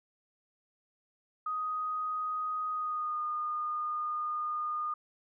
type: tone with pitch glide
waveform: sine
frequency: 1249 to 1221.9 Hz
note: D#6 to D#6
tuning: +6 to -32 cents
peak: -31 dBFS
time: 1.46-4.94 s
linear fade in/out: 5 ms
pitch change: -38 cents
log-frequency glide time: 2.71-3.22 s
effects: none